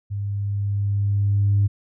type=tone with level ramp; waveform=sine; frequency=100.9 Hz; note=G#2; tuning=49 cents flat; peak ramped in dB=-24 to -13 dBFS; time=0.1-1.68 s; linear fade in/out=20 ms; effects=tanh soft clip ceiling -11 dBFS